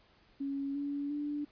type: tone with pitch steps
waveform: sine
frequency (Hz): 277.2 / 284.8 / 292.7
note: C#4 / C#4 / D4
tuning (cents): 0 / +47 / -6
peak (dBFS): -33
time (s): 0.4-1.45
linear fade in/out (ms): 10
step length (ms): 350
effects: pink hiss -65 dBFS RMS until 1.51 s + resampled to 11025 Hz